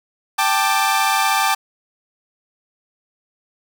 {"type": "chord", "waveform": "sawtooth", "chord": "G suspended second", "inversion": "none", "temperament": "equal with one note detuned", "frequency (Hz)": [784, 880, 1184.2], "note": ["G5", "A5", "D6"], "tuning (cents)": [0, 0, 14], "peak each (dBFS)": -16, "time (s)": [0.38, 1.55], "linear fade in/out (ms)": 10, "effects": ["8-bit"]}